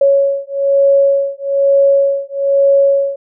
sine beating tone pair, 554.4 / 555.5 Hz, C#5 / C#5, 0 / +4 cents, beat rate 1.1 Hz, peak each -12 dBFS, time 0.01-3.16 s, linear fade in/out 5 ms, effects none

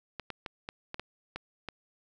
clicks, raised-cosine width 0.3 ms, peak -21 dBFS, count 8, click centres 0.197 / 0.303 / 0.462 / 0.689 / 0.944 / 0.996 / 1.36 / 1.687 s, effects none

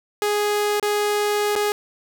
sawtooth tone with dropouts, 415.3 Hz, G#4, in tune, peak -15 dBFS, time 0.22-1.72 s, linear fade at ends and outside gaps 1 ms, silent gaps 0.798-0.827 / 1.554-1.561 s, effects none

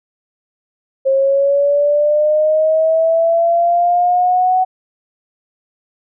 sine linear sweep, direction up, 534 to 747 Hz, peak -10 dBFS, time 1.05-4.65 s, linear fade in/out 20 ms, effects none

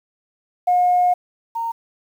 sine tone pair in turn, 718 / 920.4 Hz, F5 / A#5, +48 / -22 cents, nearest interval major third, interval 430 cents, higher second, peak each -12 / -21 dBFS, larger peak first, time 0.67-1.14 / 1.55-1.72 s, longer first, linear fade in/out 10 ms, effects tanh soft clip ceiling -8 dBFS + 8-bit

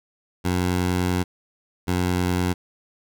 15% pulse tone pair in turn, 90.3 / 89.89 Hz, F#2 / F#2, -42 / -50 cents, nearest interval unison, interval 8 cents, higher first, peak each -14 dBFS, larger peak neither, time 0.44-1.24 / 1.87-2.54 s, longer first, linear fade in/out 20 ms, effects none

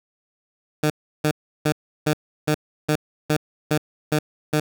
15% pulse tone bursts, 152 Hz, D#3, 40 cents flat, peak -11 dBFS, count 10, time 0.83-4.6 s, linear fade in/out 5 ms, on 71 ms, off 340 ms, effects none

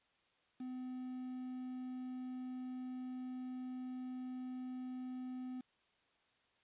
triangle tone with quantisation, 254.2 Hz, C4, 50 cents flat, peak -40 dBFS, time 0.6-5.61 s, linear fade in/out 5 ms, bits 10, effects white hiss -75 dBFS RMS until 6.63 s + resampled to 8000 Hz

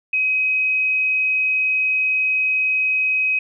sine tone, 2531 Hz, D#7, 29 cents sharp, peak -16 dBFS, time 0.13-3.39 s, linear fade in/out 5 ms, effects none

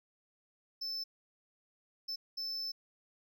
triangle tone bursts at uneven times, 5274 Hz, E8, in tune, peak -35 dBFS, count 3, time 0.81-1.04 / 2.08-2.16 / 2.37-2.72 s, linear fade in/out 10 ms, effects none

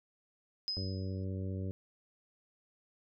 sine tone with exponential decay, 5050 Hz, D#8, 25 cents sharp, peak -31 dBFS, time 0.68-1.24 s, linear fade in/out 0 ms, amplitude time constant 120 ms
harmonic tone, 95 Hz, F#2, 46 cents sharp, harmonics 1 / 2 / 3 / 4 / 5 / 6, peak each -36 / -42 / -46 / -48 / -50 / -52 dBFS, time 0.77-1.71 s, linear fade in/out 0 ms
effects none

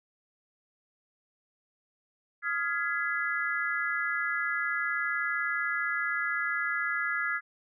sine chord, F half-diminished seventh, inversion third, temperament just, 1257.2 / 1396.9 / 1676.3 / 2012 Hz, Eb6 / F6 / Ab6 / Cb7, +18 / 0 / +16 / +32 cents, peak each -37 / -33 / -31 / -34 dBFS, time 2.42-7.41 s, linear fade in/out 50 ms, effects none

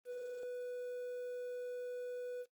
triangle tone with quantisation, 493.9 Hz, B4, in tune, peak -38 dBFS, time 0.05-2.46 s, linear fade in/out 50 ms, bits 11, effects noise-tail reverb RT60 0.1 s tail -17 dB re dry + Opus 24 kbps

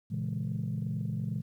sine chord, A# half-diminished seventh, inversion none, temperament equal, 116.54 / 138.59 / 164.81 / 207.7 Hz, A#2 / C#3 / E3 / G#3, 0 / 0 / 0 / 0 cents, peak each -34 / -36 / -35 / -37 dBFS, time 0.1-1.42 s, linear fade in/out 20 ms, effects tanh soft clip ceiling -24 dBFS + 11-bit

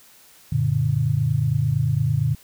sine chord, Gb augmented, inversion none, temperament equal with one note detuned, 92.5 / 116.54 / 145.4 Hz, Gb2 / Bb2 / D3, 0 / 0 / -17 cents, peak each -27 / -21 / -21 dBFS, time 0.52-2.35 s, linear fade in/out 5 ms, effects white hiss -51 dBFS RMS until 2.43 s

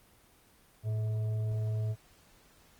sine tone with frequency modulation, 110 Hz, A2, in tune, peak -29 dBFS, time 0.83-1.96 s, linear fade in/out 50 ms, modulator 537 Hz, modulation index 0.23, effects pink hiss -62 dBFS RMS until 2.79 s + Opus 24 kbps

